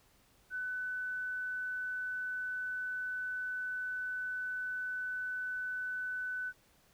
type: tone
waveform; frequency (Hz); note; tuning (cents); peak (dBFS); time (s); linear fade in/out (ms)
sine; 1500; F#6; +23; -35; 0.5-6.53; 50
effects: pink hiss -67 dBFS RMS until 6.93 s